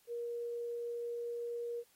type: tone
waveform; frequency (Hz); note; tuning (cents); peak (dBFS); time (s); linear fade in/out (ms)
sine; 473.4; A#4; +27; -37; 0.07-1.84; 50
effects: white hiss -69 dBFS RMS until 1.95 s + AAC 48 kbps